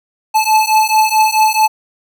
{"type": "beating tone pair", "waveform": "square", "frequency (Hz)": [866, 870.6], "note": ["A5", "A5"], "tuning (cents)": [-28, -19], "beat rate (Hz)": 4.6, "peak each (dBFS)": -13, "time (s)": [0.34, 1.68], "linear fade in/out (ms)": 20, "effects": []}